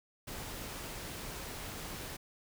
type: noise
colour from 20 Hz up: pink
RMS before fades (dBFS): -43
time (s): 0.27-2.17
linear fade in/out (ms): 10
effects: none